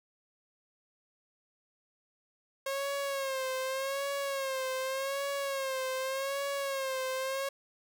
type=tone with vibrato; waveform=sawtooth; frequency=540 Hz; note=C#5; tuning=45 cents flat; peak=-28 dBFS; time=2.66-7.49 s; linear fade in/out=5 ms; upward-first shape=sine; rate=0.85 Hz; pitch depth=65 cents each way; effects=none